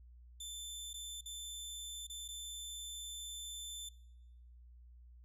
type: tone with dropouts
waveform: 20% pulse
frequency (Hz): 3536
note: A7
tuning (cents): +8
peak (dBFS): -38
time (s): 0.4-3.89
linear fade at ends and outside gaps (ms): 5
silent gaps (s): 0.932-0.94 / 1.21-1.257 / 2.069-2.097 / 2.28-2.286
effects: noise-tail reverb RT60 1.0 s tail -23 dB re dry + added 60 Hz sine -55 dBFS peak until 5.24 s